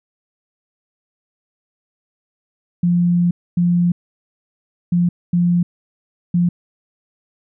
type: tone bursts at uneven times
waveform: sine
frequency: 174.61 Hz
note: F3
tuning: in tune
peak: -12 dBFS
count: 5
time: 2.83-3.31 / 3.57-3.92 / 4.92-5.09 / 5.33-5.63 / 6.34-6.49 s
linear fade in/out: 5 ms
effects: none